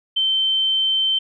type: tone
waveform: sine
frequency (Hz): 3100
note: G7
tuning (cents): -20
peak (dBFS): -16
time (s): 0.16-1.19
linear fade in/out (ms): 10
effects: none

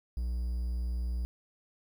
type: tone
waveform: triangle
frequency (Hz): 60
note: B1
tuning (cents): -49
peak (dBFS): -28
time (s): 0.17-1.25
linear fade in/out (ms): 0
effects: 10-bit

